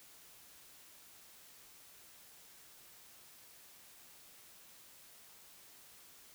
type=silence; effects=white hiss -59 dBFS RMS until 6.34 s